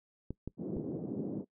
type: clicks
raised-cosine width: 3 ms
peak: -25 dBFS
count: 3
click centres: 0.306 / 0.476 / 0.768 s
type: band-pass noise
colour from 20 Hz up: pink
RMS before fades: -38 dBFS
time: 0.57-1.45 s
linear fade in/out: 50 ms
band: 160 to 420 Hz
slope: 24 dB/octave
effects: noise-tail reverb RT60 0.1 s tail -21 dB re dry